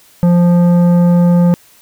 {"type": "tone with tanh clipping", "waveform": "sine", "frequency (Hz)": 174.61, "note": "F3", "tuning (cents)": 0, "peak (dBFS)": -8, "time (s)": [0.23, 1.54], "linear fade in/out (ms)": 0, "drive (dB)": 11, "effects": ["white hiss -46 dBFS RMS until 1.81 s"]}